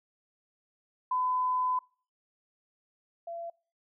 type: tone pair in turn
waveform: sine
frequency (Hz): 1009 / 678.3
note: B5 / E5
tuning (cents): +37 / +49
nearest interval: perfect fifth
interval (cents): 688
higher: first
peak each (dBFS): -26 / -36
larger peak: first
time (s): 1.11-1.79 / 3.27-3.5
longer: first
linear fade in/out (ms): 5
effects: noise-tail reverb RT60 0.4 s tail -24 dB re dry